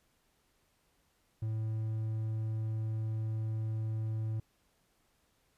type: tone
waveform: triangle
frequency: 110 Hz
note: A2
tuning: in tune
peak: -30 dBFS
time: 1.42-4.4 s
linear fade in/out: 5 ms
effects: pink hiss -73 dBFS RMS until 5.57 s + resampled to 32000 Hz